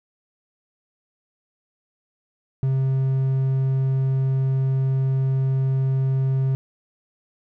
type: tone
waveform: triangle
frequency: 133.2 Hz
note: C3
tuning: 31 cents sharp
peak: -16 dBFS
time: 2.63-6.55 s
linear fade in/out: 0 ms
effects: none